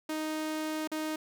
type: tone with dropouts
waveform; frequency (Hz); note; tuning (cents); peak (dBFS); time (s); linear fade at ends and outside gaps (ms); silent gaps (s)
sawtooth; 311.1; D#4; 0; -28; 0.09-1.16; 5; 0.875-0.916
effects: none